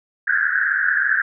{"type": "band-pass noise", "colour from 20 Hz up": "pink", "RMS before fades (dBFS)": -19, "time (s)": [0.27, 1.22], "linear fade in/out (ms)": 5, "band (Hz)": [1500, 1700], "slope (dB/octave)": 96, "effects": []}